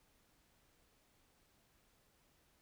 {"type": "silence", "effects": ["pink hiss -73 dBFS RMS until 2.61 s"]}